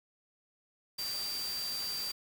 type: tone in noise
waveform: sine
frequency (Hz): 4699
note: D8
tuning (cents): 0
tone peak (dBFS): -35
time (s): 0.98-2.12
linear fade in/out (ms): 10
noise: white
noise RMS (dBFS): -42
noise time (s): 0.98-2.12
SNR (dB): +4
effects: none